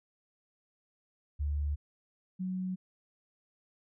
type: tone pair in turn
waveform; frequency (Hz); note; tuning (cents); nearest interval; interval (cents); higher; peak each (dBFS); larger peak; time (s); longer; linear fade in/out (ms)
sine; 73 / 185.33; D2 / F#3; -10 / +3; octave + major third; 1613; second; -29 / -32; first; 1.39-1.76 / 2.39-2.76; neither; 20
effects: none